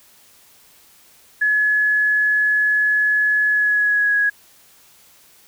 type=tone with pitch glide; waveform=sine; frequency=1700 to 1665 Hz; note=G#6 to G#6; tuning=+40 to +4 cents; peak=-14 dBFS; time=1.41-4.3 s; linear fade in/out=10 ms; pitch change=-36 cents; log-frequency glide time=3.49-4.15 s; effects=white hiss -51 dBFS RMS until 5.47 s